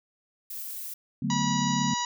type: noise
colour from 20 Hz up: violet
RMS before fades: -37 dBFS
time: 0.5-0.94 s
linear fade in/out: 5 ms
type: chord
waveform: sine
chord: B minor seventh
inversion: first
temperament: equal with one note detuned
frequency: 144.73 / 185 / 220 / 246.9 Hz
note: D3 / F#3 / A3 / B3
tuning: -25 / 0 / 0 / 0 cents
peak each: -31 dBFS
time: 1.22-1.94 s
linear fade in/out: 5 ms
type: harmonic tone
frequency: 970 Hz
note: B5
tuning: 31 cents flat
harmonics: 1 / 2 / 3 / 4 / 5 / 6 / 7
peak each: -29 / -37 / -38 / -36 / -39 / -38 / -36 dBFS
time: 1.3-2.05 s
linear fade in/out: 2 ms
effects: none